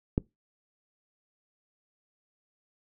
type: click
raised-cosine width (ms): 3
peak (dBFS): -11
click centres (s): 0.179
effects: noise-tail reverb RT60 0.2 s tail -23 dB re dry